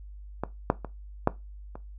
clicks, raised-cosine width 1 ms, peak -14 / -6 / -21 / -6 / -25 dBFS, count 5, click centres 0.436 / 0.701 / 0.847 / 1.274 / 1.755 s, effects noise-tail reverb RT60 0.2 s tail -17 dB re dry + added 50 Hz sine -41 dBFS peak until 1.98 s

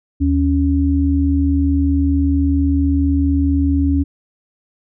sine tone pair together, 77.67 / 278 Hz, D#2 / C#4, -2 / +5 cents, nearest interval octave + minor seventh, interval 2207 cents, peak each -15 dBFS, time 0.2-4.04 s, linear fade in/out 20 ms, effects none

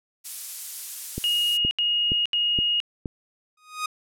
violet noise, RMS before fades -29 dBFS, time 0.24-1.58 s, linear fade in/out 20 ms
click train, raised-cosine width 3 ms, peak -16 dBFS, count 5, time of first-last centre 1.18-3.058 s, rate 2.13 Hz
sine tone bursts, 2869 Hz, F7, 46 cents sharp, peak -20 dBFS, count 3, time 1.24-2.802 s, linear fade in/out 0 ms, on 470 ms, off 76 ms
sawtooth tone with exponential growth, 1244.5 Hz, D#6, in tune, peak -19 dBFS, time 3.57-3.86 s, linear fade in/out 5 ms, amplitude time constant 61 ms
effects low-pass 11000 Hz 12 dB/octave

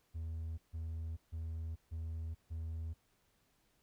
triangle tone bursts, 81.1 Hz, E2, 28 cents flat, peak -36 dBFS, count 5, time 0.14-2.94 s, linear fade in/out 20 ms, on 440 ms, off 150 ms, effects tanh soft clip ceiling -32 dBFS + pink hiss -75 dBFS RMS until 3.82 s

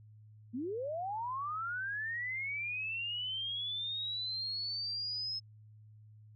sine linear sweep, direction up, 220 to 5200 Hz, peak -35 dBFS, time 0.53-5.4 s, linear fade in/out 20 ms, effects added 107 Hz sine -54 dBFS peak until 6.35 s

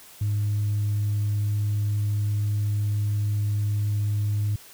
sine tone, 103.83 Hz, G#2, in tune, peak -20 dBFS, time 0.21-4.56 s, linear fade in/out 5 ms, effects tanh soft clip ceiling -19 dBFS + white hiss -48 dBFS RMS until 4.73 s

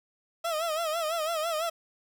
30% pulse tone with vibrato, 646 Hz, E5, 35 cents flat, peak -25 dBFS, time 0.44-1.7 s, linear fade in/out 10 ms, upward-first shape sine, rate 6 Hz, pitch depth 100 cents each way, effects 9-bit

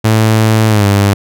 sawtooth tone with pitch glide, 110 to 100.29 Hz, A2 to G2, 0 to +40 cents, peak -3 dBFS, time 0.04-1.14 s, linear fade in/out 10 ms, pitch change -160 cents, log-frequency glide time 0.69-0.86 s, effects none

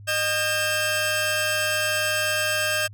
sawtooth tone cluster, 615 / 1599 / 2668 Hz, D#5 / G6 / E7, -20 / +34 / +20 cents, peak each -23 / -21 / -25 dBFS, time 0.07-2.88 s, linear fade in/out 20 ms, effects added 102 Hz sine -40 dBFS peak until 2.93 s

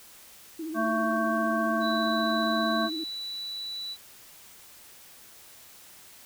sine tone with vibrato, 318.3 Hz, D#4, 39 cents sharp, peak -32 dBFS, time 0.59-3.04 s, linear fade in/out 5 ms, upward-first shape sine, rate 15 Hz, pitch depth 70 cents each way
harmonic tone, 223.1 Hz, A3, 24 cents sharp, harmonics 1 / 3 / 5 / 7, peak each -29 / -29 / -30 / -32 dBFS, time 0.74-2.9 s, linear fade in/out 50 ms
sine tone, 3951 Hz, B7, in tune, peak -33 dBFS, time 1.8-3.97 s, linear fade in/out 50 ms
effects white hiss -51 dBFS RMS until 6.25 s

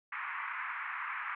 pink band-pass noise, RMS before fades -39 dBFS, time 0.12-1.35 s, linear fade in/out 5 ms, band 1000 to 2300 Hz, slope 48 dB/octave, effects none

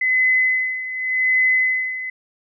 sine tone with tremolo, 2028 Hz, B6, 45 cents sharp, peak -13 dBFS, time 0.01-2.1 s, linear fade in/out 5 ms, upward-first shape sine, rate 0.87 Hz, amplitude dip 75%, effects none

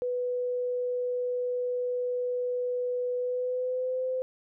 sine tone with pitch glide, 494.6 to 514.1 Hz, B4 to C5, +3 to -31 cents, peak -27 dBFS, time 0.02-4.22 s, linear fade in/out 0 ms, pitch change +66 cents, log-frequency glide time 3.17-4.06 s, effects none

